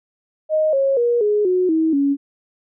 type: tone with pitch steps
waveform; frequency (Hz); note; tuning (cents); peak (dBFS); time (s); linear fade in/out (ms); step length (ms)
sine; 622.3 / 544.9 / 477.1 / 417.7 / 365.8 / 320.3 / 280.4; D#5 / C#5 / A#4 / G#4 / F#4 / E4 / C#4; 0 / -30 / +40 / +10 / -20 / -50 / +20; -14; 0.49-2.17; 50; 240
effects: none